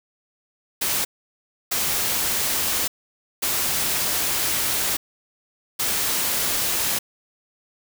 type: noise bursts at uneven times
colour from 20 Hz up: white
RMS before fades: -23 dBFS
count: 4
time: 0.81-1.05 / 1.71-2.88 / 3.42-4.97 / 5.79-6.99 s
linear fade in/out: 10 ms
effects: none